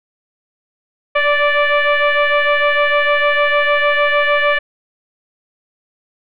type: tone with frequency modulation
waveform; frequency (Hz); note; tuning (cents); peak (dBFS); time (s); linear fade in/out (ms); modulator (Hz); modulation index
sine; 587.3; D5; 0; -11; 1.15-4.59; 10; 584; 3.3
effects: none